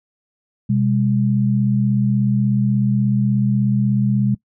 sine tone pair together, 126.6 / 203.1 Hz, B2 / G#3, +43 / -38 cents, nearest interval minor sixth, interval 819 cents, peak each -17 dBFS, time 0.69-4.35 s, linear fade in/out 10 ms, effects noise-tail reverb RT60 0.1 s tail -21 dB re dry

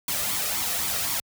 white noise with flanger, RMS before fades -27 dBFS, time 0.08-1.2 s, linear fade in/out 2 ms, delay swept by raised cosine 0.88 to 1.63 ms, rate 3.9 Hz, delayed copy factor +0.55, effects high-pass 60 Hz 12 dB/octave

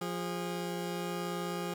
20% pulse tone pair together, 175.6 / 410 Hz, F3 / G#4, +10 / -22 cents, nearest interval octave + minor third, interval 1468 cents, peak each -31 / -34 dBFS, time 0.01-1.74 s, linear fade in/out 5 ms, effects none

